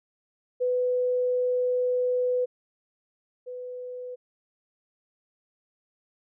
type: tone pair in turn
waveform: sine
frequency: 498.5 / 498.5 Hz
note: B4 / B4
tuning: +16 / +16 cents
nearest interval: unison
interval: 0 cents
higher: neither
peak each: -22 / -34 dBFS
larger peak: first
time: 0.6-2.46 / 3.46-4.16 s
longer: first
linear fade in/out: 20 ms
effects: none